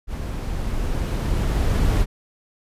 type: noise with level ramp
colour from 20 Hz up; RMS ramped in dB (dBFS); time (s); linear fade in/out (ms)
brown; -28 to -17; 0.07-2.06; 50
effects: resampled to 32000 Hz